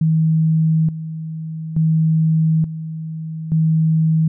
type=tone with tremolo; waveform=sine; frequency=159.6 Hz; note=D#3; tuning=44 cents sharp; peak=-12 dBFS; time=0.01-4.28 s; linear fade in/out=5 ms; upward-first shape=square; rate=0.57 Hz; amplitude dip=75%; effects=none